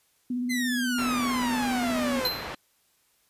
sine tone with vibrato, 246.9 Hz, B3, in tune, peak -26 dBFS, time 0.3-2.2 s, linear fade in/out 5 ms, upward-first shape sine, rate 17 Hz, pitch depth 32 cents each way
sawtooth exponential sweep, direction down, 2083 to 490 Hz, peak -25 dBFS, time 0.49-2.29 s, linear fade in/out 20 ms
white low-pass noise, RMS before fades -36 dBFS, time 0.98-2.55 s, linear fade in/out 5 ms, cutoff 1800 Hz, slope 12 dB/octave
square tone with exponential decay, 4100 Hz, C8, 36 cents flat, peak -22 dBFS, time 2.25-2.56 s, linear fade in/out 2 ms, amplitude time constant 66 ms
effects white hiss -67 dBFS RMS until 3.29 s + resampled to 32000 Hz

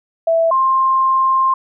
sine tone pair in turn, 659.3 / 1056.4 Hz, E5 / C6, 0 / +16 cents, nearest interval minor sixth, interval 816 cents, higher second, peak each -11 dBFS, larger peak neither, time 0.27-0.51 / 0.51-1.54 s, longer second, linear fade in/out 5 ms, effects none

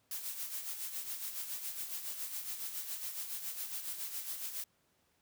blue noise with tremolo, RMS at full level -39 dBFS, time 0.11-4.64 s, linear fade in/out 2 ms, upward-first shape sine, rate 7.2 Hz, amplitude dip 55%, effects pink hiss -74 dBFS RMS until 5.21 s + high-pass 80 Hz 12 dB/octave

